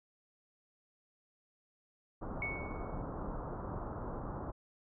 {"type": "low-pass noise", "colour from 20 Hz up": "pink", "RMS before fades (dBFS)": -41, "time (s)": [2.21, 4.52], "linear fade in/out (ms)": 20, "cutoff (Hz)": 1300, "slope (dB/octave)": 48}
{"type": "tone with exponential decay", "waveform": "sine", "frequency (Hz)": 2217, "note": "C#7", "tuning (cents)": 0, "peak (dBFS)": -33, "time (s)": [2.42, 3.02], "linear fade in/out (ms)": 2, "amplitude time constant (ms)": 130}
{"effects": []}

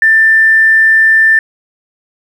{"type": "tone with tanh clipping", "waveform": "triangle", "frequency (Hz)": 1780, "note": "A6", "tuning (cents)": 20, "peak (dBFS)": -4, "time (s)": [0.02, 1.39], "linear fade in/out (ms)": 2, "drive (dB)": 3, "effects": []}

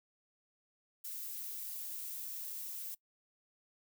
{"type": "noise", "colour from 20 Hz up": "violet", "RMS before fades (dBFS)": -43, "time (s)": [1.04, 2.95], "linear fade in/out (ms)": 10, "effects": ["noise-tail reverb RT60 0.1 s tail -23 dB re dry"]}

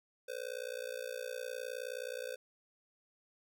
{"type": "tone with amplitude modulation", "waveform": "square", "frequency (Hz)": 510, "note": "C5", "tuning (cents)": -44, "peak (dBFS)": -36, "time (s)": [0.28, 2.36], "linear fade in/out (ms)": 10, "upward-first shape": "sine", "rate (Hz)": 59.3, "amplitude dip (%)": 100, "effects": []}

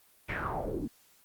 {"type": "noise with low-pass filter sweep", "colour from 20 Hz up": "pink", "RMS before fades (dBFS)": -34, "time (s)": [0.28, 0.88], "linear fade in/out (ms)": 20, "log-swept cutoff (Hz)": [2400, 240], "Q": 4.7, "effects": ["white hiss -63 dBFS RMS until 1.24 s", "Opus 32 kbps"]}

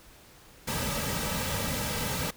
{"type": "noise with comb filter", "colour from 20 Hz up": "pink", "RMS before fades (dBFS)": -31, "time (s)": [0.67, 2.31], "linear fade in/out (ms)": 10, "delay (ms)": 2.8, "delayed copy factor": -0.65, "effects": ["pink hiss -54 dBFS RMS until 2.36 s"]}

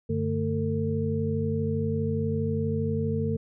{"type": "tone cluster", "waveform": "sine", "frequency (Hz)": [96, 148.4, 223.6, 451.4], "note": ["G2", "D3", "A3", "A4"], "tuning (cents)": [-36, 18, 28, 44], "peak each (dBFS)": -30, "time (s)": [0.09, 3.37], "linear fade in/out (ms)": 10, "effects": []}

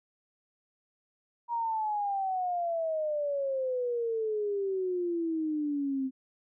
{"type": "exponential sweep", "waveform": "sine", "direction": "down", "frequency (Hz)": [953, 260], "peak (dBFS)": -28, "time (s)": [1.48, 6.11], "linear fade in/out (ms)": 50, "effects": []}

